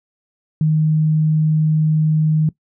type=tone; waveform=sine; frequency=155.56 Hz; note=D#3; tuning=in tune; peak=-12 dBFS; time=0.61-2.49 s; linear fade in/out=2 ms; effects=noise-tail reverb RT60 0.1 s tail -20 dB re dry